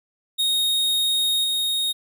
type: tone with level steps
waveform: 45% pulse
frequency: 3729 Hz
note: A#7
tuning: in tune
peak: -19 / -21 dBFS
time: 0.38-1.93 s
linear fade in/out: 20 ms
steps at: 1.44 s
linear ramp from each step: 5 ms
effects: none